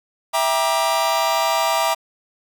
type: chord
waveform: 45% pulse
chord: E half-diminished seventh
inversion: none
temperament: just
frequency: 659.3 / 791.1 / 949.3 / 1186.7 Hz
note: E5 / G5 / Bb5 / D6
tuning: 0 / +16 / +31 / +18 cents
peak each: -22 / -24 / -22 / -24 dBFS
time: 0.33-1.95 s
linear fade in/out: 20 ms
effects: 8-bit